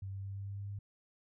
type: tone with pitch steps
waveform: sine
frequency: 97 / 97.62 / 98.24 / 98.87 / 99.5 / 100.13 / 100.77 Hz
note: G2 / G2 / G2 / G2 / G2 / G2 / G2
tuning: -18 / -7 / +4 / +15 / +26 / +37 / +48 cents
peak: -39 dBFS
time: 0.02-0.79 s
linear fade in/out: 5 ms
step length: 110 ms
effects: none